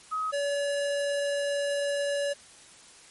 sine / square tone pair in turn, 1267 / 569.6 Hz, D#6 / C#5, +31 / +47 cents, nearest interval octave + major second, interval 1384 cents, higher first, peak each -27 dBFS, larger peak neither, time 0.11-0.32 / 0.32-2.34 s, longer second, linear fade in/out 20 ms, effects white hiss -52 dBFS RMS until 3.1 s + MP3 48 kbps

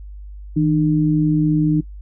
sine tone pair together, 159.7 / 302.6 Hz, D#3 / D#4, +45 / -48 cents, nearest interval major seventh, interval 1107 cents, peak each -16 dBFS, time 0.56-1.81 s, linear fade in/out 10 ms, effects noise-tail reverb RT60 0.1 s tail -21 dB re dry + added 50 Hz sine -32 dBFS peak until 2.01 s

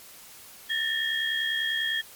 sine tone cluster, 1773 / 1843 / 3265 Hz, A6 / A#6 / G#7, +13 / -20 / -30 cents, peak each -29 / -32 / -28 dBFS, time 0.69-2.02 s, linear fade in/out 20 ms, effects white hiss -48 dBFS RMS until 2.15 s + MP3 96 kbps

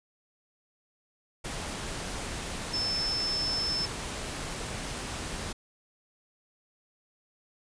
sine tone in noise, 5274 Hz, E8, in tune, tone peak -28 dBFS, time 2.73-3.86 s, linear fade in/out 10 ms, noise pink, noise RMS -36 dBFS, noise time 1.44-5.53 s, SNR +5 dB, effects resampled to 22050 Hz

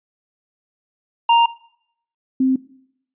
square / sine tone pair in turn, 932.3 / 261.6 Hz, A#5 / C4, 0 / 0 cents, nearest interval octave + minor seventh, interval 2200 cents, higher first, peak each -11 / -13 dBFS, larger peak first, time 1.29-1.46 / 2.4-2.56 s, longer first, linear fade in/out 5 ms, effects noise-tail reverb RT60 0.7 s tail -20 dB re dry + resampled to 8000 Hz

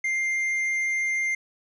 triangle tone with tanh clipping, 2102 Hz, C7, 7 cents sharp, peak -24 dBFS, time 0.04-1.35 s, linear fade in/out 5 ms, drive 9 dB, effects none

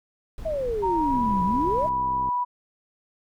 brown noise, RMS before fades -36 dBFS, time 0.38-1.89 s, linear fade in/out 0 ms
sine exponential two-way sweep, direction down then up, 659.3 to 175.9 to 659.3 Hz, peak -24 dBFS, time 0.45-1.87 s, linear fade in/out 10 ms, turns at 1.44 s
sine tone with pitch glide, 929 to 982 Hz, A#5 to B5, -6 to -10 cents, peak -22 dBFS, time 0.82-2.45 s, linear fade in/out 20 ms, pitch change +96 cents, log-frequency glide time 0.95-1.24 s
click train, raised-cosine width 3 ms, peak -26 dBFS, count 76, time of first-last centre 1.14-2.289 s, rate 65.3 Hz
effects none

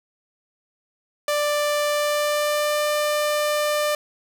sawtooth tone with pitch glide, 590 to 596.2 Hz, D5 to D5, +8 to +26 cents, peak -16 dBFS, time 1.28-3.95 s, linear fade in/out 2 ms, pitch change +18 cents, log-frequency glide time 1.9-2.85 s, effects none

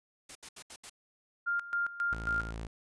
white noise bursts, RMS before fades -46 dBFS, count 5, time 0.29-0.897 s, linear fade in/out 5 ms, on 63 ms, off 73 ms
sine tone with tremolo, 1400 Hz, F6, 4 cents sharp, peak -28 dBFS, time 1.46-2.52 s, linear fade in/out 20 ms, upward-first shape square, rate 3.7 Hz, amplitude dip 80%
sawtooth tone, 55.7 Hz, A1, 22 cents sharp, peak -34 dBFS, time 2.12-2.67 s, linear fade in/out 5 ms
effects resampled to 22050 Hz

